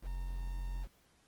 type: tone with quantisation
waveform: triangle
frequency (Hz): 44.52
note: F1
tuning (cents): +34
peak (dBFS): -34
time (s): 0.02-0.88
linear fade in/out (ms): 50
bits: 9
effects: pink hiss -69 dBFS RMS until 1.27 s + Opus 24 kbps